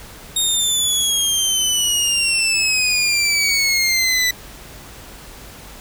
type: exponential sweep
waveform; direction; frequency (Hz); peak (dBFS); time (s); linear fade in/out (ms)
20% pulse; down; 3729 to 1975.5; -10; 0.36-4.31; 5
effects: added 50 Hz sine -45 dBFS peak until 5.8 s + pink hiss -39 dBFS RMS until 5.8 s